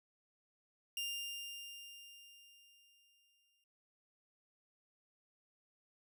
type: tone with exponential decay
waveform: sawtooth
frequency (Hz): 2800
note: F7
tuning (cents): +4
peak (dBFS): -34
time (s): 0.97-3.64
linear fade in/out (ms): 2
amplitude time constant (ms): 580
effects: none

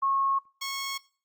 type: tone pair in turn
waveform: sine / 10% pulse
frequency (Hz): 1091 / 1095.9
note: C#6 / C#6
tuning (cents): -28 / -20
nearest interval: unison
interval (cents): 8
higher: second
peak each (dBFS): -23 / -23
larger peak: neither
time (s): 0.02-0.39 / 0.61-0.98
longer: neither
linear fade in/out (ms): 10
effects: noise-tail reverb RT60 0.4 s tail -20 dB re dry + Opus 24 kbps

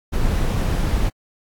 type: noise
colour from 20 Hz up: brown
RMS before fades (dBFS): -19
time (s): 0.12-1.1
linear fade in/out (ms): 20
effects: AAC 64 kbps

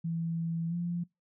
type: tone with pitch glide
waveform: sine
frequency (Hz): 165.9 to 173.04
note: E3 to F3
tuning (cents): +11 to -16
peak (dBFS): -30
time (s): 0.04-1.04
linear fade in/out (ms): 10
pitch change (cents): +73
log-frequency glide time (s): 0.69-0.74
effects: noise-tail reverb RT60 0.2 s tail -24 dB re dry

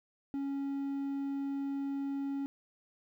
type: tone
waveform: triangle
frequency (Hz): 277.2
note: C#4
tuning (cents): 0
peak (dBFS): -31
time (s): 0.34-2.46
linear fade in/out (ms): 0
effects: 12-bit

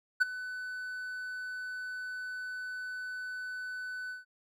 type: tone with ADSR envelope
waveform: triangle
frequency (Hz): 1500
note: F#6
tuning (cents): +23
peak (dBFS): -18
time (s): 0.2-4.25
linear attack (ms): 18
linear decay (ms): 19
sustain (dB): -17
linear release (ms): 150
effects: none

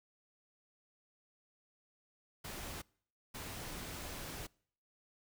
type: noise bursts at uneven times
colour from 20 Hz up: pink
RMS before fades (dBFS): -45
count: 2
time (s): 2.44-2.82 / 3.34-4.47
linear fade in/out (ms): 10
effects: noise-tail reverb RT60 0.6 s tail -26 dB re dry

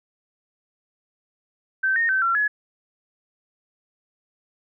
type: tone with pitch steps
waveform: sine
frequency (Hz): 1548 / 1844 / 1541 / 1362 / 1693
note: G6 / A#6 / G6 / F6 / G#6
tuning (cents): -22 / -19 / -30 / -44 / +33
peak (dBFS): -18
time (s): 1.83-2.48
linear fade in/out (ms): 10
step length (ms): 130
effects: none

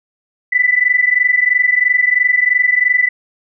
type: tone pair together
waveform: sine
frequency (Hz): 1977 / 2000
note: B6 / B6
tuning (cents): +1 / +21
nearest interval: unison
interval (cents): 20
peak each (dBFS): -13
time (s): 0.52-3.09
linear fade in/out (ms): 10
effects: none

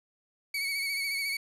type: tone with vibrato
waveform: 30% pulse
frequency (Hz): 2236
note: C#7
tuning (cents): +14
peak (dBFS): -27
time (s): 0.54-1.37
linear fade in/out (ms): 5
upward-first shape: sine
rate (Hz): 14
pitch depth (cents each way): 40
effects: resampled to 32000 Hz + 9-bit

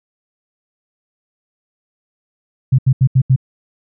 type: tone bursts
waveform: sine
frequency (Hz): 130.81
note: C3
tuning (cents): 0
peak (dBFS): -7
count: 5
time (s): 2.72-3.362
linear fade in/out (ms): 10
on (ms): 66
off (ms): 78
effects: none

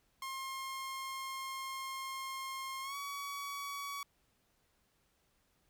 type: tone with pitch glide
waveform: sawtooth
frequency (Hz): 1067 to 1130.4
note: C6 to C#6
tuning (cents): +34 to +34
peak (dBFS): -36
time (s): 0.22-4.03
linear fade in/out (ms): 2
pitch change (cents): +100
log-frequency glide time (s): 2.82-2.96
effects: pink hiss -75 dBFS RMS until 5.69 s

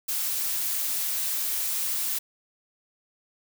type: noise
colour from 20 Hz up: blue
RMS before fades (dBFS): -28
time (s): 0.08-2.19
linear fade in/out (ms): 10
effects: none

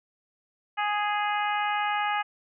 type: harmonic tone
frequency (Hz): 415.3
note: G#4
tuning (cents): 0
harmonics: 2 / 3 / 4 / 5 / 6 / 7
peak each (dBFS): -27 / -31 / -33 / -35 / -37 / -38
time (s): 0.77-2.23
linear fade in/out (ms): 20
effects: none

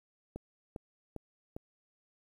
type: click train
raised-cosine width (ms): 2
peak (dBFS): -27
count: 4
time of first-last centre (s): 0.36-1.565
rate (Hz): 2.49
effects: 10-bit

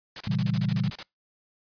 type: noise bursts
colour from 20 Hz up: white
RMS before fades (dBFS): -35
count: 12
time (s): 0.16-1.03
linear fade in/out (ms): 2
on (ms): 45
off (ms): 30
type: chord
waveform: sine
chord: A# diminished seventh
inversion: none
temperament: equal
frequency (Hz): 116.54 / 138.59 / 164.81 / 196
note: A#2 / C#3 / E3 / G3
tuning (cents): 0 / 0 / 0 / 0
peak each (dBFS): -29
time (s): 0.27-0.9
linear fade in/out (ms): 5
effects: noise-tail reverb RT60 0.2 s tail -25 dB re dry + resampled to 11025 Hz

